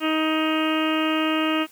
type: harmonic tone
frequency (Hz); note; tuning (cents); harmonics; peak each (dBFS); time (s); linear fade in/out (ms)
314.1; D#4; +16; 1 / 2 / 3 / 4 / 5 / 6 / 7 / 8 / 9 / 10; -22 / -29 / -34 / -28 / -35 / -35 / -37 / -32 / -30 / -37; 0-1.67; 50
effects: white hiss -52 dBFS RMS until 1.71 s + high-pass 60 Hz 12 dB/octave